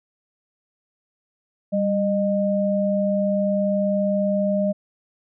sine tone pair together, 197.16 / 612 Hz, G3 / D#5, +10 / -29 cents, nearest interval octave + minor sixth, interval 1961 cents, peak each -21 dBFS, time 1.72-4.73 s, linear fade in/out 20 ms, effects none

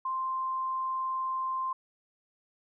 sine tone, 1046.5 Hz, C6, in tune, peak -29 dBFS, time 0.05-1.73 s, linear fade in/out 5 ms, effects none

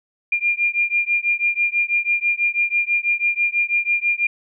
sine beating tone pair, 2400 / 2406.1 Hz, D7 / D7, +37 / +41 cents, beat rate 6.1 Hz, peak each -20 dBFS, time 0.32-4.27 s, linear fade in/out 5 ms, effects none

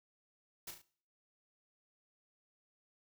white noise with echo, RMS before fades -45 dBFS, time 0.67-0.71 s, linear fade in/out 5 ms, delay 36 ms, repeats 3, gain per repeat -6 dB, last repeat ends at 0.818 s, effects noise-tail reverb RT60 0.5 s tail -19 dB re dry

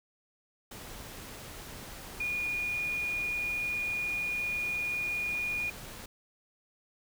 sine tone in noise, 2442 Hz, D#7, 33 cents flat, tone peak -30 dBFS, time 2.2-5.7 s, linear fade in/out 5 ms, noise pink, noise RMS -45 dBFS, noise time 0.71-6.06 s, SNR +12 dB, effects none

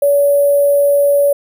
sine tone with sample-and-hold, 569 Hz, C#5, 45 cents sharp, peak -8 dBFS, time 0.02-1.33 s, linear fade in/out 5 ms, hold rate 11025 Hz, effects none

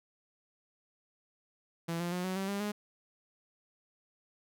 sawtooth tone with pitch steps, 167.5 / 173.61 / 179.94 / 186.5 / 193.3 / 200.3 / 207.7 Hz, E3 / F3 / F#3 / F#3 / G3 / G3 / G#3, +28 / -10 / -48 / +14 / -24 / +38 / 0 cents, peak -29 dBFS, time 1.88-2.72 s, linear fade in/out 10 ms, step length 120 ms, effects none

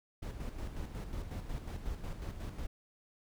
brown noise with tremolo, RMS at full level -39 dBFS, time 0.22-2.67 s, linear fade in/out 10 ms, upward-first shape square, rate 5.5 Hz, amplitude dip 50%, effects none

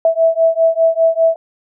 sine beating tone pair, 653 / 658 Hz, E5 / E5, -17 / -3 cents, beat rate 5 Hz, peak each -13 dBFS, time 0.05-1.36 s, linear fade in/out 2 ms, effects none

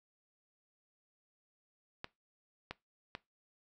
clicks, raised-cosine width 0.3 ms, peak -24 dBFS, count 3, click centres 2.044 / 2.71 / 3.151 s, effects noise-tail reverb RT60 0.2 s tail -20 dB re dry

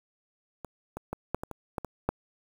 clicks, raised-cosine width 1 ms, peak -24 / -22 / -19 / -13 / -21 / -24 / -17 / -21 / -11 dBFS, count 9, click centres 0.647 / 0.97 / 1.13 / 1.346 / 1.435 / 1.513 / 1.782 / 1.847 / 2.09 s, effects 7-bit

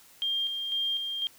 sine tone with tremolo, 3200 Hz, G7, 35 cents sharp, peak -26 dBFS, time 0.22-1.27 s, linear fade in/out 0 ms, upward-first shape square, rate 2 Hz, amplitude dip 40%, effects white hiss -56 dBFS RMS until 1.38 s

